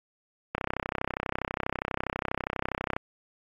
click train, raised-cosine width 0.5 ms, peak -13 dBFS, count 79, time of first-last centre 0.55-2.965 s, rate 32.3 Hz, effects AAC 32 kbps

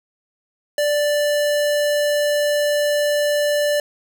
square tone, 587.3 Hz, D5, in tune, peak -17 dBFS, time 0.78-3.8 s, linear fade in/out 2 ms, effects none

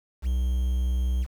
triangle tone with quantisation, 62.7 Hz, B1, 27 cents sharp, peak -20 dBFS, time 0.22-1.27 s, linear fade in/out 50 ms, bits 8, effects none

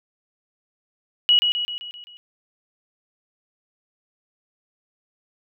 sine tone with echo, 2917 Hz, F#7, 25 cents flat, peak -12 dBFS, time 1.29-1.39 s, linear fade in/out 0 ms, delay 130 ms, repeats 6, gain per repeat -5 dB, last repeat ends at 2.17 s, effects none

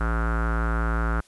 square tone with low-pass filter, 56.6 Hz, A1, 50 cents sharp, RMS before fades -24 dBFS, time 0-1.21 s, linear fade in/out 10 ms, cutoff 1400 Hz, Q 6.7, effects white hiss -57 dBFS RMS until 1.27 s + resampled to 24000 Hz

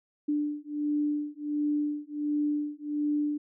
sine beating tone pair, 294.9 / 296.3 Hz, D4 / D4, +7 / +15 cents, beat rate 1.4 Hz, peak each -30 dBFS, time 0.28-3.38 s, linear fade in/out 10 ms, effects none

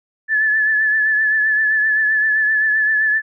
sine tone with vibrato, 1734 Hz, A6, 26 cents flat, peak -13 dBFS, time 0.28-3.22 s, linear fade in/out 50 ms, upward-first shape triangle, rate 7.7 Hz, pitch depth 42 cents each way, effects none

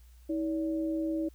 sine tone pair together, 320.9 / 571.8 Hz, E4 / D5, -46 / -46 cents, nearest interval minor seventh, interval 1000 cents, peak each -29 / -37 dBFS, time 0.29-1.29 s, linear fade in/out 10 ms, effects added 60 Hz sine -52 dBFS peak until 1.34 s + white hiss -67 dBFS RMS until 1.34 s

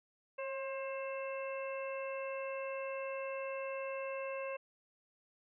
harmonic tone with a mistuned harmonic, 532 Hz, C5, 29 cents sharp, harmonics 1 / 2 / 3 / 4 / 5, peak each -39 / -46 / -52 / -52 / -47 dBFS, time 0.38-4.57 s, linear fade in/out 10 ms, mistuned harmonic 1, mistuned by +30 cents, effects none

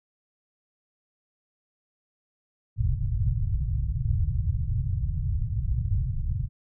white low-pass noise, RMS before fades -26 dBFS, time 2.76-6.49 s, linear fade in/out 50 ms, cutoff 130 Hz, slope 48 dB/octave, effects none

